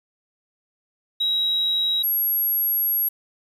sine tone pair in turn, 3843 / 11516 Hz, B7 / F#9, -48 / -48 cents, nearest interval octave + perfect fifth, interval 1900 cents, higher second, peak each -18 dBFS, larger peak neither, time 1.2-2.03 / 2.03-3.09 s, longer second, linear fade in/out 10 ms, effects tanh soft clip ceiling -14 dBFS + 8-bit

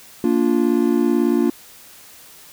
triangle chord, Bb major, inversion none, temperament just, 233.1 / 291.4 / 349.6 Hz, Bb3 / D4 / F4, 0 / -13 / +2 cents, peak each -17 dBFS, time 0.24-1.5 s, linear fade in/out 2 ms, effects white hiss -44 dBFS RMS until 2.52 s

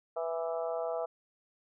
harmonic tone with a mistuned harmonic, 164.81 Hz, E3, in tune, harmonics 3 / 4 / 5 / 6 / 7 / 8, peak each -36 / -34 / -42 / -48 / -46 / -47 dBFS, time 0.16-1.06 s, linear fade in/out 10 ms, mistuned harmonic 7, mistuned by +33 cents, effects none

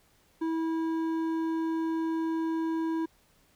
sine tone with hard clipping, 325 Hz, E4, 24 cents flat, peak -29 dBFS, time 0.41-3.06 s, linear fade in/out 10 ms, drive 8 dB, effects pink hiss -65 dBFS RMS until 3.55 s

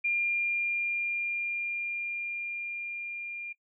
sine tone with level ramp, 2400 Hz, D7, 37 cents sharp, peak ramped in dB -25 to -36 dBFS, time 0.04-3.53 s, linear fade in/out 10 ms, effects noise-tail reverb RT60 0.1 s tail -19 dB re dry

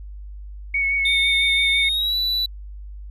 sine tone with vibrato, 2217 Hz, C#7, in tune, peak -18 dBFS, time 0.74-1.89 s, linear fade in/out 5 ms, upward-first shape sine, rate 6 Hz, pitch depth 20 cents each way
triangle tone with pitch glide, 3630 to 3959 Hz, A#7 to B7, -47 to +3 cents, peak -18 dBFS, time 1.05-2.46 s, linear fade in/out 5 ms, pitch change +150 cents, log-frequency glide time 1.82-2.16 s
effects added 50 Hz sine -33 dBFS peak until 3.1 s

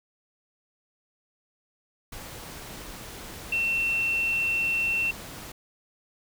sine tone in noise, 2700 Hz, E7, 41 cents sharp, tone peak -23 dBFS, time 3.52-5.11 s, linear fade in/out 5 ms, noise pink, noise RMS -41 dBFS, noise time 2.12-5.52 s, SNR +15 dB, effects none

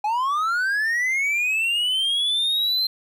triangle linear sweep, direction up, 820 to 4144 Hz, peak -18 dBFS, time 0.04-2.87 s, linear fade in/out 5 ms, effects 10-bit

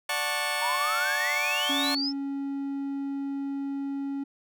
15% pulse chord, D major seventh, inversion none, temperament just, 587.3 / 734.2 / 881 / 1101.2 Hz, D5 / F#5 / A5 / C#6, 0 / -14 / +2 / -12 cents, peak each -27 dBFS, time 0.09-1.95 s, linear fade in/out 5 ms
sine exponential sweep, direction up, 880 to 5400 Hz, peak -27 dBFS, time 0.59-2.13 s, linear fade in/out 50 ms
triangle tone, 277.2 Hz, C#4, in tune, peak -27 dBFS, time 1.69-4.24 s, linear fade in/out 10 ms
effects none

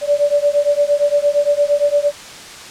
sine beating tone pair, 576 / 584.7 Hz, D5 / D5, -34 / -8 cents, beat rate 8.7 Hz, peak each -15 dBFS, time 0.01-2.12 s, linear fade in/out 50 ms, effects white hiss -34 dBFS RMS until 2.7 s + low-pass 7000 Hz 12 dB/octave

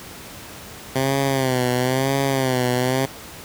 10% pulse tone with vibrato, 130.81 Hz, C3, in tune, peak -10 dBFS, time 0.95-3.06 s, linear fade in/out 10 ms, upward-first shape sine, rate 1 Hz, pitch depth 88 cents each way, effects pink hiss -38 dBFS RMS until 3.44 s + high-pass 60 Hz 12 dB/octave

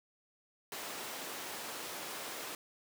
pink high-pass noise, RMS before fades -43 dBFS, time 0.72-2.55 s, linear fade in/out 2 ms, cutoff 370 Hz, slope 12 dB/octave, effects none

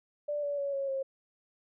sine tone with pitch steps, 587.3 / 574.5 / 562.1 / 549.9 / 537.9 Hz, D5 / D5 / C#5 / C#5 / C5, 0 / -38 / +24 / -14 / +48 cents, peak -30 dBFS, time 0.28-1.03 s, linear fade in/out 10 ms, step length 150 ms, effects none

